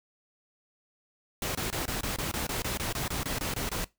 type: noise bursts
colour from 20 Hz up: pink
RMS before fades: -32 dBFS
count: 16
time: 1.42-3.845 s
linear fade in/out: 2 ms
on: 130 ms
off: 23 ms
effects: noise-tail reverb RT60 0.2 s tail -21 dB re dry